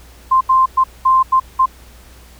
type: tone bursts at uneven times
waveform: sine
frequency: 1046.5 Hz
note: C6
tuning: in tune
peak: -8 dBFS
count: 6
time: 0.31-0.41 / 0.49-0.66 / 0.77-0.84 / 1.05-1.23 / 1.32-1.4 / 1.59-1.66 s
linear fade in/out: 10 ms
effects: added 60 Hz sine -41 dBFS peak until 2.39 s + pink hiss -45 dBFS RMS until 2.39 s